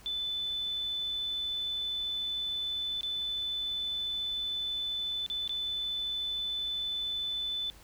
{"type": "tone with dropouts", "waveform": "sine", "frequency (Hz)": 3507, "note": "A7", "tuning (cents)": -6, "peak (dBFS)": -31, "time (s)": [0.06, 7.7], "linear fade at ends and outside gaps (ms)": 0, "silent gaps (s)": [[3.009, 3.032], [5.263, 5.3], [5.477, 5.494]], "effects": ["added 50 Hz sine -56 dBFS peak until 7.83 s", "pink hiss -56 dBFS RMS until 7.83 s"]}